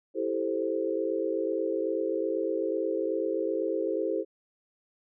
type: chord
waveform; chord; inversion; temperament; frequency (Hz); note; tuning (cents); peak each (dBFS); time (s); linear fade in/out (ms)
sine; A minor seventh; second; equal; 329.6 / 392 / 440 / 523.3; E4 / G4 / A4 / C5; 0 / 0 / 0 / 0; -32; 0.14-4.25; 50
effects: none